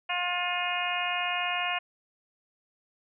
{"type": "harmonic tone with a mistuned harmonic", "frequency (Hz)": 355.9, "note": "F4", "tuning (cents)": 33, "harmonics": [2, 3, 4, 5, 6, 7, 8], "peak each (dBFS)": [-33, -35, -38, -37, -37, -33, -34], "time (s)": [0.09, 1.79], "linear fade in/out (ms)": 10, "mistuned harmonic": 5, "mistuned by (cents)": -17, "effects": []}